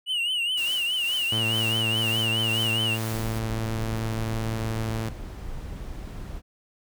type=tone with vibrato; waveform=triangle; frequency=2893 Hz; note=F#7; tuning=40 cents flat; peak=-22 dBFS; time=0.06-2.98 s; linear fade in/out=50 ms; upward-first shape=triangle; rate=4.8 Hz; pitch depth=120 cents each way
type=noise with tremolo; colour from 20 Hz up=white; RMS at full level=-38 dBFS; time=0.57-3.39 s; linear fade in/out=5 ms; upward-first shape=sine; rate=2.1 Hz; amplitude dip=55%
type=tone; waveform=sawtooth; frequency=111.7 Hz; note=A2; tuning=27 cents sharp; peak=-23 dBFS; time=1.32-5.09 s; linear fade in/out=5 ms
type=noise; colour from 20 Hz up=brown; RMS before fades=-35 dBFS; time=3.09-6.42 s; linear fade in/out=50 ms
effects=none